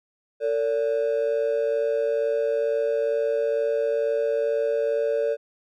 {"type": "ring-modulated tone", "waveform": "triangle", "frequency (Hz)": 513, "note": "C5", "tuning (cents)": -34, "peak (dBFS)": -15, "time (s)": [0.4, 5.37], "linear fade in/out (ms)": 50, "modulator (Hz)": 61.1, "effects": ["tanh soft clip ceiling -14 dBFS"]}